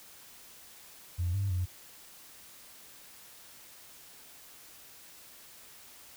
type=tone with pitch steps; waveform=sine; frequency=87.7 / 98.9 / 90 Hz; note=F2 / G2 / F#2; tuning=+8 / +16 / -47 cents; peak=-27 dBFS; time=1.18-1.66 s; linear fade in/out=20 ms; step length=160 ms; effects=tanh soft clip ceiling -23 dBFS + white hiss -53 dBFS RMS until 6.16 s